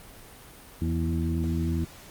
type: harmonic tone with a mistuned harmonic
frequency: 82.41 Hz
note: E2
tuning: in tune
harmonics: 1 / 2 / 3 / 4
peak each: -27 / -30 / -32 / -33 dBFS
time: 0.81-1.85 s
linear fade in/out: 10 ms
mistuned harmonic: 3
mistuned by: -37 cents
effects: pink hiss -48 dBFS RMS until 2.1 s + Opus 32 kbps